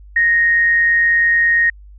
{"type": "tone with amplitude modulation", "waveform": "sine", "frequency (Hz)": 1863, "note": "A#6", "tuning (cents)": -2, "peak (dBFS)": -9, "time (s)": [0.16, 1.7], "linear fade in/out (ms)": 5, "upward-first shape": "sine", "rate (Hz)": 169, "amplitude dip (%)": 30, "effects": ["added 50 Hz sine -37 dBFS peak until 1.98 s"]}